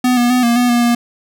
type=tone with pitch steps; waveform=square; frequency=250.2 / 241.4 / 250.4 / 235.8 / 245.3 / 239.2 / 237.9 Hz; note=B3 / B3 / B3 / A#3 / B3 / A#3 / A#3; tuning=+23 / -39 / +24 / +20 / -12 / +45 / +35 cents; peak=-11 dBFS; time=0.04-0.95 s; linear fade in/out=5 ms; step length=130 ms; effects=none